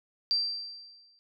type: tone with exponential decay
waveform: sine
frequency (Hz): 4699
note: D8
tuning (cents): 0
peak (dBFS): -22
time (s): 0.31-1.19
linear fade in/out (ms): 0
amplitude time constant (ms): 190
effects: none